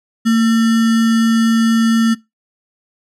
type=tone with sample-and-hold; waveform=sine; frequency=227.1 Hz; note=A#3; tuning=45 cents flat; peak=-9 dBFS; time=0.25-2.15 s; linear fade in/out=20 ms; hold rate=1575 Hz; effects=noise-tail reverb RT60 0.2 s tail -21 dB re dry + low-pass 10000 Hz 12 dB/octave